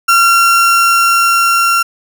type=tone with level ramp; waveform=35% pulse; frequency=1371 Hz; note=F6; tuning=32 cents flat; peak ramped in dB=-4 to -7 dBFS; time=0.08-1.83 s; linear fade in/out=10 ms; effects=none